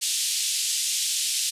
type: band-pass noise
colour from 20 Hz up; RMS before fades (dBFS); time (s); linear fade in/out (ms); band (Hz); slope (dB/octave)
white; -26; 0.01-1.51; 20; 2900 to 9400; 24
effects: resampled to 32000 Hz